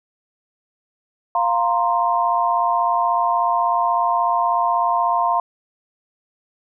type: chord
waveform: sine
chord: F suspended fourth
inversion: none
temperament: just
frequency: 698.5 / 931.3 / 1047.7 Hz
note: F5 / Bb5 / C6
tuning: 0 / -2 / +2 cents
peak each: -20 dBFS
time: 1.35-5.4 s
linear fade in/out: 2 ms
effects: none